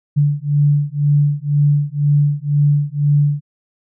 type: beating tone pair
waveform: sine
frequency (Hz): 144.5 / 146.5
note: D3 / D3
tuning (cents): -28 / -4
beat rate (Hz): 2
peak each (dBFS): -15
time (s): 0.16-3.41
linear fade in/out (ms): 20
effects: none